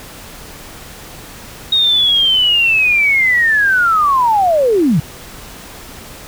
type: linear sweep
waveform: sine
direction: down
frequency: 3755 to 130 Hz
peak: -9 dBFS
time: 1.72-5 s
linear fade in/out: 5 ms
effects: pink hiss -34 dBFS RMS until 6.27 s